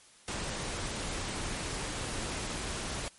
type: noise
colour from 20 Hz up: pink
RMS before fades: -36 dBFS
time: 0.28-3.08 s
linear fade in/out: 0 ms
effects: white hiss -58 dBFS RMS until 3.18 s + MP3 48 kbps